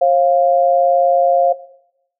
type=tone pair together; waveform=sine; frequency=539 / 698.5 Hz; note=C#5 / F5; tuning=-49 / 0 cents; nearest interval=major third; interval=449 cents; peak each=-12 dBFS; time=0.01-1.53 s; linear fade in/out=10 ms; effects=noise-tail reverb RT60 0.8 s tail -19 dB re dry